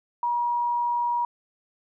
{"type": "tone", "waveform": "sine", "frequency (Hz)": 957, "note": "A#5", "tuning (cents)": 45, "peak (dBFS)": -22, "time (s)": [0.23, 1.25], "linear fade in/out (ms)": 2, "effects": []}